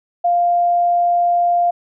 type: tone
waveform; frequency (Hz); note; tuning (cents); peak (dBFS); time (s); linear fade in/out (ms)
sine; 698.5; F5; 0; -12; 0.24-1.71; 10
effects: none